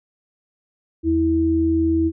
sine tone pair together, 81.47 / 325.9 Hz, E2 / E4, -20 / -20 cents, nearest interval 2 octaves, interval 2400 cents, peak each -23 / -16 dBFS, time 1.03-2.12 s, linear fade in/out 50 ms, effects none

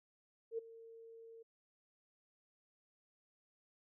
sine tone with ADSR envelope, 455.3 Hz, A#4, 41 cents flat, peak -35 dBFS, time 0.51-1.43 s, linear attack 73 ms, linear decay 11 ms, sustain -18 dB, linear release 11 ms, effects none

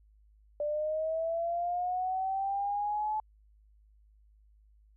sine linear sweep, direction up, 587 to 864 Hz, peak -29 dBFS, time 0.6-3.2 s, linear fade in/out 2 ms, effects added 52 Hz sine -59 dBFS peak until 4.96 s

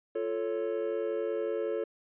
triangle chord, F augmented, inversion none, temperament equal, 349.2 / 440 / 554.4 Hz, F4 / A4 / C#5, 0 / 0 / 0 cents, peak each -34 / -30 / -33 dBFS, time 0.15-1.84 s, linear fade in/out 5 ms, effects resampled to 8000 Hz

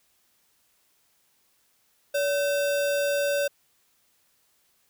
sine tone with sample-and-hold, 570 Hz, C#5, 48 cents sharp, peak -22 dBFS, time 2.14-3.48 s, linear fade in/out 10 ms, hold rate 2100 Hz, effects white hiss -67 dBFS RMS until 4.89 s

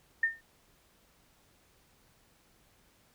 sine tone with exponential decay, 1817 Hz, A#6, 45 cents flat, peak -21 dBFS, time 0.23-0.41 s, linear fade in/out 5 ms, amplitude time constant 38 ms, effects pink hiss -66 dBFS RMS until 3.14 s

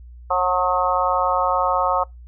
harmonic tone with a mistuned harmonic, 181.1 Hz, F#3, 37 cents flat, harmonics 3 / 4 / 5 / 6 / 7, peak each -23 / -23 / -23 / -23 / -23 dBFS, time 0.3-2.04 s, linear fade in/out 10 ms, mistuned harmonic 4, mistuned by +18 cents, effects noise-tail reverb RT60 0.2 s tail -26 dB re dry + added 60 Hz sine -38 dBFS peak until 2.27 s

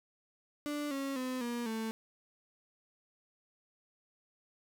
35% pulse tone with pitch steps, 293.7 / 274 / 255.7 / 238.6 / 222.6 Hz, D4 / C#4 / C4 / A#3 / A3, 0 / -20 / -40 / +41 / +20 cents, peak -33 dBFS, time 0.66-1.91 s, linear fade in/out 0 ms, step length 250 ms, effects none

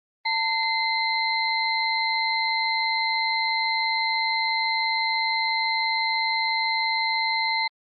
sine tone cluster, 897 / 2074 / 3987 / 4170 Hz, A5 / C7 / B7 / C8, +33 / -16 / +16 / -7 cents, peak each -26 / -25 / -33 / -29 dBFS, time 0.25-7.68 s, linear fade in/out 10 ms, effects Opus 32 kbps

